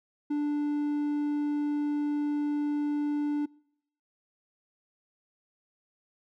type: tone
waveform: triangle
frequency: 293.7 Hz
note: D4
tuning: in tune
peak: -24 dBFS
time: 0.3-3.46 s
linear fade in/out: 10 ms
effects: noise-tail reverb RT60 0.7 s tail -25 dB re dry